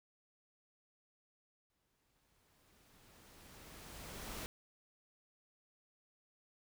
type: noise with exponential growth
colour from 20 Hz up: pink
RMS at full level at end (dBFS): -44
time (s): 1.7-4.46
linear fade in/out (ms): 0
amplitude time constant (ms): 600
effects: none